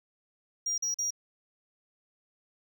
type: tone bursts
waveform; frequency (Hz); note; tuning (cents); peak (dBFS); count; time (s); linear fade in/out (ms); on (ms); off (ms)
triangle; 5700; F8; +34; -27; 3; 0.66-1.106; 5; 120; 43
effects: none